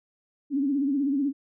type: tone with vibrato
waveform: sine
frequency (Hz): 278.7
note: C#4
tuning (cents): +9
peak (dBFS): -22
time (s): 0.5-1.33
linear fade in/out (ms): 50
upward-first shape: sine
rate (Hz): 16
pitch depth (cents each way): 96
effects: none